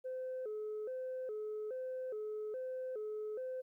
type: tone with vibrato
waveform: sine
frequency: 468.8 Hz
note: A#4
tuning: 10 cents sharp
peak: -37 dBFS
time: 0.04-3.62 s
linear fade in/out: 20 ms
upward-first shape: square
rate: 1.2 Hz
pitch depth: 160 cents each way
effects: tanh soft clip ceiling -36 dBFS + 13-bit